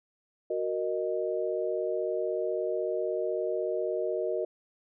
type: chord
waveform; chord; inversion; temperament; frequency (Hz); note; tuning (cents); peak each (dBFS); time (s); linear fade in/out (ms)
sine; D# minor; first; equal with one note detuned; 370 / 466.2 / 620.1; F#4 / A#4 / D#5; 0 / 0 / -6; -32; 0.5-4.45; 5
effects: none